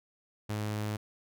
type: tone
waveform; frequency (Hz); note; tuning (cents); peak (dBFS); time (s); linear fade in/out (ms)
sawtooth; 105.8; G#2; +33; -28; 0.49-0.97; 10
effects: none